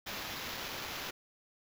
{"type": "noise with sample-and-hold", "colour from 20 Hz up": "white", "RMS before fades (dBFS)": -41, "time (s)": [0.06, 1.11], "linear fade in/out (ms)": 10, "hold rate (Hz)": 8820, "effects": []}